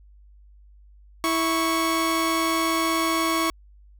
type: tone pair together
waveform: sawtooth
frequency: 327.6 / 1108.6 Hz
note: E4 / C#6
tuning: -11 / 0 cents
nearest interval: octave + major sixth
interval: 2111 cents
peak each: -20 dBFS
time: 1.24-3.5 s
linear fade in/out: 0 ms
effects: added 50 Hz sine -48 dBFS peak until 3.99 s